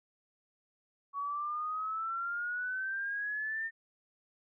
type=exponential sweep; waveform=sine; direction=up; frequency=1118 to 1819 Hz; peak=-33 dBFS; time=1.13-3.71 s; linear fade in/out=50 ms; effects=none